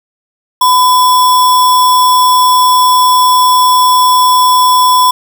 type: tone with sample-and-hold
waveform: sine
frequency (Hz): 1005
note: B5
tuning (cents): +30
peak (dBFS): -4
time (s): 0.61-5.11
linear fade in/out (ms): 5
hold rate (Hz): 4410
effects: none